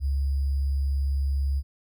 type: tone with sample-and-hold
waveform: sine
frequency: 68.9 Hz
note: C#2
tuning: 10 cents flat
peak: -22 dBFS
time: 0-1.63 s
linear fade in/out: 50 ms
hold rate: 4900 Hz
effects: none